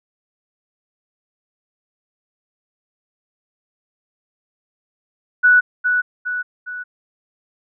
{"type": "tone with echo", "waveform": "sine", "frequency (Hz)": 1477, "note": "F#6", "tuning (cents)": -3, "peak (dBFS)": -8, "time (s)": [5.43, 5.61], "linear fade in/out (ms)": 20, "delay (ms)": 410, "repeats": 3, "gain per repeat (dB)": -6, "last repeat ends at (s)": 6.84, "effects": []}